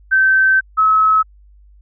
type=tone pair in turn; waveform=sine; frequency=1546 / 1289 Hz; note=G6 / E6; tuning=-24 / -39 cents; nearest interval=minor third; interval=315 cents; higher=first; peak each=-9 dBFS; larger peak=neither; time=0.11-0.61 / 0.77-1.23 s; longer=first; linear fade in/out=20 ms; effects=added 50 Hz sine -43 dBFS peak until 1.81 s